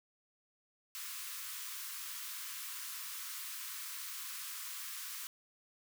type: high-pass noise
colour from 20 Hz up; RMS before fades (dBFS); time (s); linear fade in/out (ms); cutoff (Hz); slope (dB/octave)
white; -44; 0.95-5.27; 0; 1000; 96
effects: none